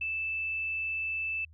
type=tone; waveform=sine; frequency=2637 Hz; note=E7; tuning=in tune; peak=-30 dBFS; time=0.01-1.45 s; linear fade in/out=5 ms; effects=added 79 Hz sine -52 dBFS peak until 1.53 s